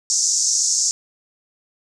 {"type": "band-pass noise", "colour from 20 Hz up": "pink", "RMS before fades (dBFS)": -19, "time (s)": [0.1, 0.91], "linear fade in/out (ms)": 0, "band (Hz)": [5600, 7300], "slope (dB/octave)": 48, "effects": []}